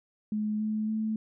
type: tone with pitch steps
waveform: sine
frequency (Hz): 212.6 / 215.4 / 218.3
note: G#3 / A3 / A3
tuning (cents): +41 / -37 / -13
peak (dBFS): -27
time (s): 0.32-1.16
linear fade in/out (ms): 2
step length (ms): 280
effects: none

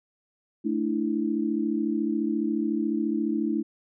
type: chord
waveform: sine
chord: A suspended fourth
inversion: none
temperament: equal with one note detuned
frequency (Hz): 220 / 295.4 / 329.6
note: A3 / D4 / E4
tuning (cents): 0 / +10 / 0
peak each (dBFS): -28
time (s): 0.64-3.63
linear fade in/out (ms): 20
effects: none

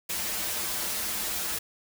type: noise with comb filter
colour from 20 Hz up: white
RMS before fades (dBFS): -31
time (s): 0.09-1.59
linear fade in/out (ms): 10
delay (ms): 7.4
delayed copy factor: -0.95
effects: none

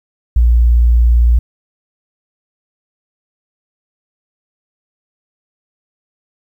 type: tone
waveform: sine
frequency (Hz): 58.9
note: A#1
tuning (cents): +19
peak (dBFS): -6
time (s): 0.36-1.39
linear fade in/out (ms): 5
effects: 8-bit

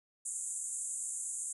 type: band-pass noise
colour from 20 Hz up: pink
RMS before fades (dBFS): -39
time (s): 0.25-1.53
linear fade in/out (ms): 10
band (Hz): 6900 to 10000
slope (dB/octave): 96
effects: none

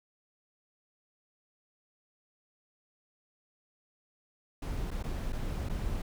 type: noise with dropouts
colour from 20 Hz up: brown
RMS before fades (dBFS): -34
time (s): 4.62-6.02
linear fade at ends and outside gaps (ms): 5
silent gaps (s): 4.907-4.913 / 5.028-5.038 / 5.324-5.328 / 5.689-5.696
effects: none

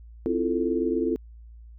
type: chord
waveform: sine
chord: F major seventh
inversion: second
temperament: equal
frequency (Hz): 261.6 / 329.6 / 349.2 / 440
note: C4 / E4 / F4 / A4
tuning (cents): 0 / 0 / 0 / 0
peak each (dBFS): -28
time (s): 0.26-1.16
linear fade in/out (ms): 0
effects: added 57 Hz sine -43 dBFS peak until 1.78 s

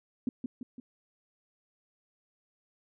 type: tone with echo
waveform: sine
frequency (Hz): 250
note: B3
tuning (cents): +21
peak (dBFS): -26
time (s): 0.27-0.29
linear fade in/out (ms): 2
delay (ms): 170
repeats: 3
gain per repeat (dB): -5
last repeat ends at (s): 0.8
effects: none

